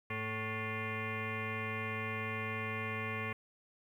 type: tone with frequency modulation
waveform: sine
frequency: 1100 Hz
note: C#6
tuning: 14 cents flat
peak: -35 dBFS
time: 0.1-3.33 s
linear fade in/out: 5 ms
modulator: 331 Hz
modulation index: 4.2
effects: 11-bit